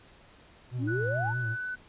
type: tone with vibrato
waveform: triangle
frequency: 118.1 Hz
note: A#2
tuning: 23 cents sharp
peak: -28 dBFS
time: 0.71-1.57 s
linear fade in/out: 50 ms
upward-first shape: sine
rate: 4.8 Hz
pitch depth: 98 cents each way
type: exponential sweep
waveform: sine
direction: up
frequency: 246.9 to 959 Hz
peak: -30 dBFS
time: 0.78-1.34 s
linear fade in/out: 50 ms
type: tone with pitch glide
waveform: sine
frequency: 1480 to 1498.9 Hz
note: F#6 to F#6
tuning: 0 to +22 cents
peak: -32 dBFS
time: 0.87-1.76 s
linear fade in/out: 20 ms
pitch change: +22 cents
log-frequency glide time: 1.02-1.63 s
effects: pink hiss -56 dBFS RMS until 1.88 s + resampled to 8000 Hz